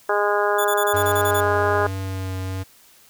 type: harmonic tone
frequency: 205.7 Hz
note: G#3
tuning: 16 cents flat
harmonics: 2 / 3 / 4 / 5 / 6 / 7 / 8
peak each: -22 / -24 / -25 / -26 / -27 / -27 / -28 dBFS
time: 0.09-1.87 s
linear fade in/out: 5 ms
type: tone bursts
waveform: 5% pulse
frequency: 3472 Hz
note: A7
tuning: 24 cents flat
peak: -18 dBFS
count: 9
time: 0.58-1.408 s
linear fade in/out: 10 ms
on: 68 ms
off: 27 ms
type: tone with vibrato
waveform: square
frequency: 94.8 Hz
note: F#2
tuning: 43 cents sharp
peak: -26 dBFS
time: 0.93-2.64 s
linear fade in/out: 20 ms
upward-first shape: triangle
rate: 1.2 Hz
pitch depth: 20 cents each way
effects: white hiss -52 dBFS RMS until 3.09 s